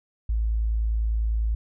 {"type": "tone", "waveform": "sine", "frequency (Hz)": 55, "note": "A1", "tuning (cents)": 0, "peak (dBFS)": -21, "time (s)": [0.29, 1.55], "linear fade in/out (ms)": 5, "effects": []}